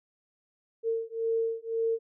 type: beating tone pair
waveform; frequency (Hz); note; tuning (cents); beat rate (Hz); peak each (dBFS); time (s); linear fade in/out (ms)
sine; 453.3 / 455.2; A#4 / A#4; -48 / -41; 1.9; -30; 0.83-1.99; 50
effects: none